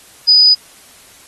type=tone; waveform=sine; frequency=4968 Hz; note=D#8; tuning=3 cents flat; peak=-5 dBFS; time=0.27-0.55 s; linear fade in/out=20 ms; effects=white hiss -43 dBFS RMS until 1.27 s + AAC 32 kbps